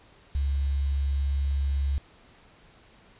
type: tone with quantisation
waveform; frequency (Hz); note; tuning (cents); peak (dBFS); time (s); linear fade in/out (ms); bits
sine; 69.3; C#2; 0; -23; 0.35-1.98; 0; 8
effects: pink hiss -56 dBFS RMS until 3.19 s + resampled to 8000 Hz